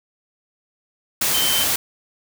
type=tone in noise; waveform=sine; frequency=3096 Hz; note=G7; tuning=22 cents flat; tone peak=-21 dBFS; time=1.34-1.64 s; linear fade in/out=5 ms; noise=white; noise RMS=-20 dBFS; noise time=1.21-1.76 s; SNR=-4 dB; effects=none